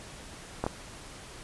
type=clicks; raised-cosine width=1 ms; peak=-14 dBFS; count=2; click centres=0.64 / 0.665 s; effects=pink hiss -46 dBFS RMS until 1.43 s + resampled to 24000 Hz